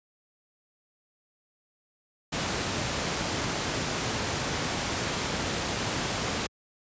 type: noise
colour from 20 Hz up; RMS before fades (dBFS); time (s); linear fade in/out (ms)
pink; -29; 2.32-6.47; 10
effects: high-pass 80 Hz 12 dB/octave + resampled to 16000 Hz